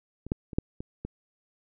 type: clicks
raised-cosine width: 3 ms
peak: -27 / -12 / -26 / -10 / -23 / -21 dBFS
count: 6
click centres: 0.266 / 0.319 / 0.532 / 0.585 / 0.805 / 1.05 s
effects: none